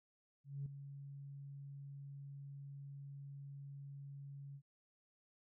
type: tone with ADSR envelope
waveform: sine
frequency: 140 Hz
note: C#3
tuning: 18 cents sharp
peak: -38 dBFS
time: 0.44-4.62 s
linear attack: 220 ms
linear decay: 3 ms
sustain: -10 dB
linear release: 67 ms
effects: tanh soft clip ceiling -35 dBFS